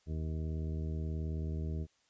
harmonic tone, 78.7 Hz, D#2, 20 cents sharp, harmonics 1 / 2 / 3 / 4 / 5 / 6 / 8, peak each -35 / -40 / -47 / -49 / -49 / -55 / -57 dBFS, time 0.06-1.87 s, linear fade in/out 50 ms, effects white hiss -72 dBFS RMS until 2.09 s + resampled to 16000 Hz

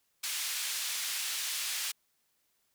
pink band-pass noise, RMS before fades -35 dBFS, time 0.23-1.92 s, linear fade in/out 10 ms, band 2600 to 14000 Hz, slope 12 dB/octave, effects white hiss -75 dBFS RMS until 2.74 s

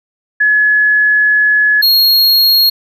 sine / square tone pair in turn, 1700 / 4284 Hz, G#6 / C8, +40 / +40 cents, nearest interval octave + major third, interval 1600 cents, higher second, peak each -7 dBFS, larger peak neither, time 0.4-1.82 / 1.82-2.7 s, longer first, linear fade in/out 10 ms, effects none

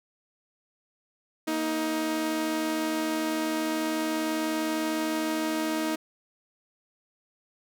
sawtooth tone pair together, 234.3 / 314.7 Hz, A#3 / D#4, +9 / +20 cents, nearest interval perfect fourth, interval 511 cents, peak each -31 / -23 dBFS, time 1.47-5.96 s, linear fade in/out 10 ms, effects none

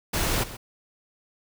pink noise with echo, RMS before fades -25 dBFS, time 0.13-0.44 s, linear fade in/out 10 ms, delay 130 ms, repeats 1, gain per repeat -14 dB, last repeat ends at 0.57 s, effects none

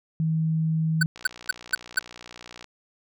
sine tone, 159.9 Hz, D#3, 48 cents sharp, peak -21 dBFS, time 0.2-1.06 s, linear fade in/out 0 ms
square tone bursts, 1513 Hz, F#6, 38 cents sharp, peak -18 dBFS, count 5, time 1.01-1.99 s, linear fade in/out 5 ms, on 20 ms, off 220 ms
click train, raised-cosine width 0.2 ms, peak -24 dBFS, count 90, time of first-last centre 1.16-2.643 s, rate 60 Hz
effects none

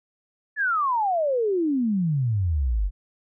sine exponential sweep, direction down, 1760 to 44 Hz, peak -20 dBFS, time 0.56-2.91 s, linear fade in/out 50 ms, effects none

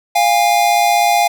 square tone pair together, 700 / 816 Hz, F5 / G#5, +4 / -31 cents, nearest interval minor third, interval 265 cents, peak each -14 dBFS, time 0.15-1.28 s, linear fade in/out 10 ms, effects none

